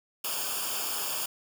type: noise with comb filter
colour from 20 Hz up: white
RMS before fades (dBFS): -32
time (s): 0.24-1.26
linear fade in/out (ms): 5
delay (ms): 0.5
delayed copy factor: -0.8
effects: none